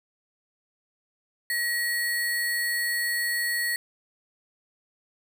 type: tone with sample-and-hold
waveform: sine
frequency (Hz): 1907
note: A#6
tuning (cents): +39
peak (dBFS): -24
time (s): 1.5-3.76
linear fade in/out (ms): 2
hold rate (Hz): 6300
effects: none